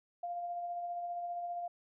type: tone with tremolo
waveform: sine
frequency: 698.5 Hz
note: F5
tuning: in tune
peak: -35 dBFS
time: 0.23-1.68 s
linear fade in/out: 5 ms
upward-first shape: sine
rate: 15 Hz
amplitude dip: 30%
effects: none